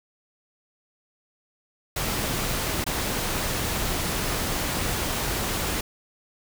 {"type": "noise with dropouts", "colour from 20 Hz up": "pink", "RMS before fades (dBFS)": -27, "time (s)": [1.96, 5.81], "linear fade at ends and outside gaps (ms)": 5, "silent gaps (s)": [2.842, 2.864], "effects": []}